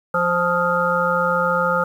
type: harmonic tone with a mistuned harmonic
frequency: 174.61 Hz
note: F3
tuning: in tune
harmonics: 1 / 3 / 5 / 7 / 8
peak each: -27 / -21 / -26 / -21 / -22 dBFS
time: 0.14-1.84 s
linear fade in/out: 5 ms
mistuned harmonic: 7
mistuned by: +40 cents
effects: 8-bit